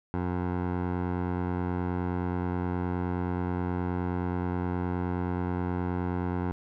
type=tone with low-pass filter; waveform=15% pulse; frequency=89.5 Hz; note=F2; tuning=43 cents sharp; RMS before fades=-30 dBFS; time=0.14-6.52 s; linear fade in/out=0 ms; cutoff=1200 Hz; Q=1.1; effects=none